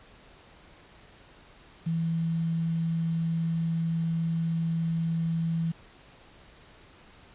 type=tone with quantisation; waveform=sine; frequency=164.81 Hz; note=E3; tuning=in tune; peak=-25 dBFS; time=1.86-5.72 s; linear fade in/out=10 ms; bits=8; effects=pink hiss -54 dBFS RMS until 7.34 s + resampled to 8000 Hz